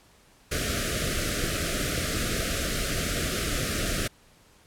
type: band-stop noise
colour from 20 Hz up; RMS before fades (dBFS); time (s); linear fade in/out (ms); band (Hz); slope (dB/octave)
pink; -28; 0.51-4.08; 10; 690 to 1200; 96
effects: pink hiss -58 dBFS RMS until 4.66 s + low-pass 12000 Hz 12 dB/octave